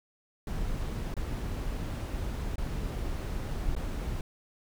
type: noise with dropouts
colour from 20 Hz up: brown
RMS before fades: -33 dBFS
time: 0.47-4.21 s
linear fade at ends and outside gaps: 2 ms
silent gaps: 1.141-1.166 / 2.558-2.581 / 3.752-3.764 s
effects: none